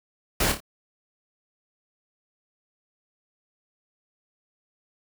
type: noise with echo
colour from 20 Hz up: pink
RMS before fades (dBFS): -23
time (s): 0.4-0.52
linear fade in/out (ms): 5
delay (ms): 28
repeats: 3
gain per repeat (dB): -7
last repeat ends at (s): 0.604
effects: none